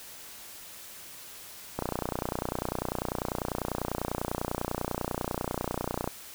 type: click train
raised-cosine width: 1 ms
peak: -15 dBFS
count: 130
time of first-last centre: 1.79-6.076 s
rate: 30.1 Hz
effects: white hiss -46 dBFS RMS until 6.34 s